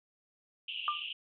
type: band-pass noise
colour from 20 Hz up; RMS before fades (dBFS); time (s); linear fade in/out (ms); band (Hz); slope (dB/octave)
white; -40; 0.68-1.13; 5; 2700 to 3100; 96
type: tone with exponential decay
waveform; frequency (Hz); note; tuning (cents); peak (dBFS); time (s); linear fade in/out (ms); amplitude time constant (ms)
sine; 1193; D6; +27; -24; 0.88-1.04; 1; 33
effects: none